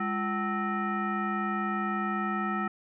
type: tone with frequency modulation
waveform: sine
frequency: 756 Hz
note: F#5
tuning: 37 cents sharp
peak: -27 dBFS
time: 0-2.68 s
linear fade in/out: 5 ms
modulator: 551 Hz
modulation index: 1.8
effects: none